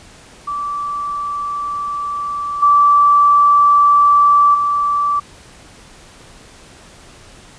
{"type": "tone with level steps", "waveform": "sine", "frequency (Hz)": 1161, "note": "D6", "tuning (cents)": -20, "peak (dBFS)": [-19, -7, -13], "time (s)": [0.47, 5.2], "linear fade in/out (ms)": 10, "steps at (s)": [2.62, 4.54], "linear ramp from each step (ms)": 10, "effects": ["pink hiss -42 dBFS RMS until 7.58 s", "resampled to 22050 Hz"]}